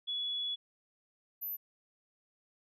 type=tone pair in turn; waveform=sine; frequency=3395 / 12098 Hz; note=G#7 / F#9; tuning=+37 / +37 cents; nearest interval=octave + minor seventh; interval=2200 cents; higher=second; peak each=-33 / -36 dBFS; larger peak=first; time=0.07-0.56 / 1.41-1.57 s; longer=first; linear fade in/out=20 ms; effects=none